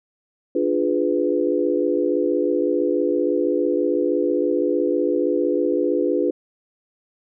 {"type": "chord", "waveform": "sine", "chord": "D diminished seventh", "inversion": "none", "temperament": "equal with one note detuned", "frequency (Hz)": [293.7, 349.2, 415.3, 498.8], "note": ["D4", "F4", "Ab4", "Cb5"], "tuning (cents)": [0, 0, 0, 17], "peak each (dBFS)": [-23, -22, -24, -23], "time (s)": [0.55, 6.31], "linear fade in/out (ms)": 5, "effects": []}